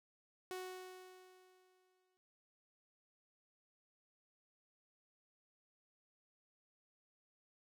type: tone with exponential decay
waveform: sawtooth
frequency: 369.6 Hz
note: F#4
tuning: 2 cents flat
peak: -38 dBFS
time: 0.51-2.17 s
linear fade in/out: 0 ms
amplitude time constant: 360 ms
effects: none